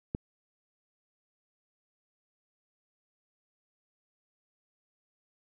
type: click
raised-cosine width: 3 ms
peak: -18 dBFS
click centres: 0.149 s
effects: none